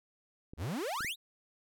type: clicks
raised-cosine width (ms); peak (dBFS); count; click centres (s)
3; -33; 3; 0.535 / 1.007 / 1.047
type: exponential sweep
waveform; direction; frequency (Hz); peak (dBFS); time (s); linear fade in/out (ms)
45% pulse; up; 64.6 to 4091; -34; 0.57-1.16; 50
effects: none